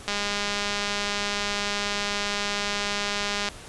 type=click train; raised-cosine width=0.2 ms; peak=-10 dBFS; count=696; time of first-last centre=0.08-3.487 s; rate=204 Hz; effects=pink hiss -43 dBFS RMS until 3.68 s + resampled to 24000 Hz